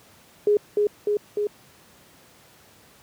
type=tone with echo; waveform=sine; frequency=415.3 Hz; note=G#4; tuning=in tune; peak=-15 dBFS; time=0.47-0.57 s; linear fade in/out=2 ms; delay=300 ms; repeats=3; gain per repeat=-2 dB; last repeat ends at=1.47 s; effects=pink hiss -53 dBFS RMS until 3.02 s + high-pass 100 Hz 12 dB/octave